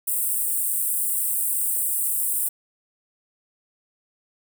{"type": "high-pass noise", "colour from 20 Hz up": "pink", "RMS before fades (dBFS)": -24, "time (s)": [0.07, 2.49], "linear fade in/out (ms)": 10, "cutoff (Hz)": 8100, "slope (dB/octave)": 96, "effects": []}